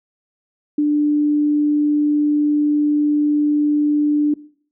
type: tone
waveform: sine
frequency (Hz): 296.1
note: D4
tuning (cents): +14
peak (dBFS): -13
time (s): 0.78-4.34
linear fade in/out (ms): 5
effects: noise-tail reverb RT60 0.5 s tail -19 dB re dry